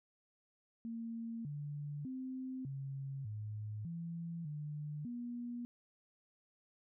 sine tone with pitch steps, 229.4 / 145.9 / 259.4 / 136.6 / 106.3 / 168 / 149 / 240.5 Hz, A#3 / D3 / C4 / C#3 / G#2 / E3 / D3 / B3, -28 / -11 / -15 / -25 / +41 / +33 / +25 / -46 cents, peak -40 dBFS, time 0.85-5.65 s, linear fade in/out 0 ms, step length 600 ms, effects none

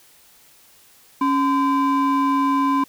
triangle ring-modulated tone, 650 Hz, E5, 24 cents flat, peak -11 dBFS, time 1.21-2.84 s, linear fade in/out 5 ms, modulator 373 Hz, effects white hiss -52 dBFS RMS until 2.88 s

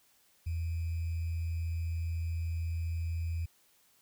sine tone with sample-and-hold, 83 Hz, E2, 12 cents sharp, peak -31 dBFS, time 0.46-3.46 s, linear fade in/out 10 ms, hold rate 2450 Hz, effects white hiss -67 dBFS RMS until 4.01 s

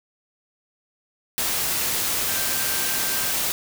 sine tone in noise, 1568 Hz, G6, in tune, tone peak -35 dBFS, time 2.28-3.31 s, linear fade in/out 0 ms, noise white, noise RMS -24 dBFS, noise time 1.38-3.52 s, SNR -14 dB, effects none

